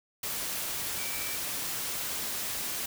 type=tone in noise; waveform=sine; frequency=2320 Hz; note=D7; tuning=22 cents flat; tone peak=-41 dBFS; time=0.98-1.36 s; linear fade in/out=5 ms; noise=white; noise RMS=-34 dBFS; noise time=0.23-2.86 s; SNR=-10 dB; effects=none